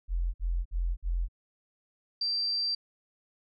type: tone bursts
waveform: sine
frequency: 43.18 Hz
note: F1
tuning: 19 cents flat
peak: -26 dBFS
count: 4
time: 0.08-1.285 s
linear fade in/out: 50 ms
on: 260 ms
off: 55 ms
type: tone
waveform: sine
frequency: 4699 Hz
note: D8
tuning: in tune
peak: -27 dBFS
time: 2.21-2.75 s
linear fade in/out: 5 ms
effects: none

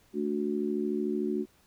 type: chord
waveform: sine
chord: D major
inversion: second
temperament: just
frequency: 220.2 / 293.7 / 367.1 Hz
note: A3 / D4 / F#4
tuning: +2 / 0 / -14 cents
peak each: -32 / -33 / -31 dBFS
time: 0.13-1.46 s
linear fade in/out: 50 ms
effects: pink hiss -64 dBFS RMS until 1.66 s

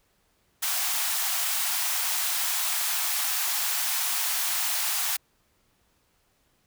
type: high-pass noise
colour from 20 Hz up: white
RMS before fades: -27 dBFS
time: 0.62-5.17 s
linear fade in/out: 10 ms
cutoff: 670 Hz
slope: 96 dB/octave
effects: pink hiss -68 dBFS RMS until 6.66 s

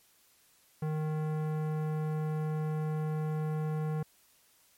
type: tone with tanh clipping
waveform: sine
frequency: 154.7 Hz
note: D#3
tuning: 10 cents flat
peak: -32 dBFS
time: 0.82-4.03 s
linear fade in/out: 5 ms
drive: 17 dB
effects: white hiss -65 dBFS RMS until 4.77 s + MP3 64 kbps

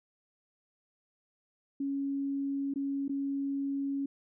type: tone with dropouts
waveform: sine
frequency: 277.2 Hz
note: C#4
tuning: in tune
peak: -30 dBFS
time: 1.8-4.06 s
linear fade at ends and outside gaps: 5 ms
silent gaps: 2.739-2.758 / 3.081-3.093 s
effects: none

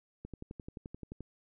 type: click train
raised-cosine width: 3 ms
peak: -30 dBFS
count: 12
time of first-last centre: 0.25-1.207 s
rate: 11.5 Hz
effects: none

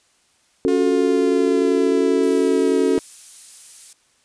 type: chord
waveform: sine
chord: F# minor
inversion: second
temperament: equal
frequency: 277.2 / 370 / 440 Hz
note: C#4 / F#4 / A4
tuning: 0 / 0 / 0 cents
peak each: -19 / -19 / -19 dBFS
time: 0.65-2.98 s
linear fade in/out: 0 ms
type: tone with pitch glide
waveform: sawtooth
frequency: 355.8 to 318.8 Hz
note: F4 to D#4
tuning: +32 to +42 cents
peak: -23 dBFS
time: 0.68-2.99 s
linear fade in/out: 0 ms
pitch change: -190 cents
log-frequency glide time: 0.79-2.8 s
type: noise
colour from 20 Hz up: violet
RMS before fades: -35 dBFS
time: 2.23-3.93 s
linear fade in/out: 2 ms
effects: white hiss -60 dBFS RMS until 4.24 s + resampled to 22050 Hz

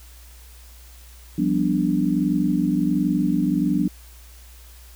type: chord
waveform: sine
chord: G dominant seventh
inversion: third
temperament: equal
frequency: 174.61 / 196 / 246.9 / 293.7 Hz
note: F3 / G3 / B3 / D4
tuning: 0 / 0 / 0 / 0 cents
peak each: -24 / -24 / -24 / -22 dBFS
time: 1.38-3.88 s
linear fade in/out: 5 ms
effects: added 60 Hz sine -43 dBFS peak until 4.95 s + white hiss -50 dBFS RMS until 4.95 s

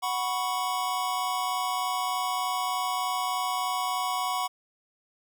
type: chord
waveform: square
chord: F# suspended fourth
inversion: none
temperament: just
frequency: 740 / 986.7 / 1110 Hz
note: F#5 / B5 / C#6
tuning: 0 / -2 / +2 cents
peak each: -32 dBFS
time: 0.02-4.48 s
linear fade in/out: 20 ms
effects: none

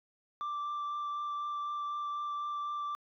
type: tone with vibrato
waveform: sine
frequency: 1174.7 Hz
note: D6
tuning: in tune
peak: -31 dBFS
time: 0.41-2.95 s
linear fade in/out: 0 ms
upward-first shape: triangle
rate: 4 Hz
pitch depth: 11 cents each way
effects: tanh soft clip ceiling -33 dBFS

